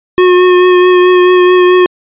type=tone with vibrato; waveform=square; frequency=362.3 Hz; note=F#4; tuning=36 cents flat; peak=-4 dBFS; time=0.18-1.86 s; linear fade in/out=0 ms; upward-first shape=triangle; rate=4.6 Hz; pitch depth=19 cents each way; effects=resampled to 8000 Hz